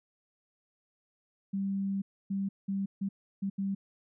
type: tone bursts at uneven times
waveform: sine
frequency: 196 Hz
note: G3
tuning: in tune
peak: -29 dBFS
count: 6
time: 1.53-2.02 / 2.3-2.49 / 2.68-2.86 / 3.01-3.09 / 3.42-3.5 / 3.58-3.75 s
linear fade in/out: 10 ms
effects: none